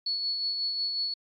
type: tone with tremolo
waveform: sine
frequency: 4403 Hz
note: C#8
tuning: 13 cents flat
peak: -26 dBFS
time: 0.06-1.14 s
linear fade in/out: 5 ms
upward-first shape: sine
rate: 5.5 Hz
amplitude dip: 35%
effects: AAC 48 kbps